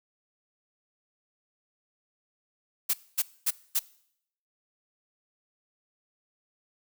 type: noise bursts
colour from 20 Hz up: blue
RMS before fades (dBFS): -25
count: 4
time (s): 2.89-3.794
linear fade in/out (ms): 10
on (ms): 46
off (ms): 240
effects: noise-tail reverb RT60 0.7 s tail -21 dB re dry